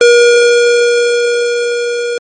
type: tone with level ramp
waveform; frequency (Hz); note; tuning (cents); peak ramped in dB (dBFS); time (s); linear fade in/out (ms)
square; 477.7; A#4; +42; -3 to -15; 0.01-2.18; 2
effects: MP3 32 kbps